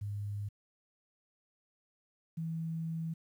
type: tone pair in turn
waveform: sine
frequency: 102.3 / 163.1 Hz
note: G#2 / E3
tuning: -26 / -18 cents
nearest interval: minor sixth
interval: 808 cents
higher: second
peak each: -35 / -34 dBFS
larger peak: second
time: 0.01-0.49 / 2.37-3.14 s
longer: second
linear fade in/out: 10 ms
effects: 11-bit